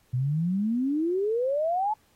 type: exponential sweep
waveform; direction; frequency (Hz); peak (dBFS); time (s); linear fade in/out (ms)
sine; up; 120.7 to 880; -23; 0.13-1.94; 10
effects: pink hiss -65 dBFS RMS until 2.15 s + AAC 48 kbps